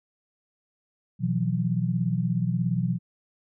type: chord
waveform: sine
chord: B suspended fourth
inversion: none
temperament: equal with one note detuned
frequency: 123.47 / 164.81 / 181.71 Hz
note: B2 / E3 / F#3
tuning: 0 / 0 / -31 cents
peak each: -27 dBFS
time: 1.19-2.99 s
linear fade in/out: 50 ms
effects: none